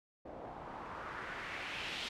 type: noise with low-pass filter sweep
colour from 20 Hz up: white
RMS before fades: -44 dBFS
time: 0.25-2.09 s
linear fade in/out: 10 ms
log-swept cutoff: 600 to 3500 Hz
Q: 2
effects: none